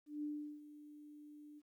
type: tone with ADSR envelope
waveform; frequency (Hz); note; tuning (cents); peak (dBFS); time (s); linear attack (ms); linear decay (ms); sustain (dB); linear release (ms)
sine; 297.1; D4; +20; -38; 0.06-1.62; 170; 370; -15; 41
effects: 13-bit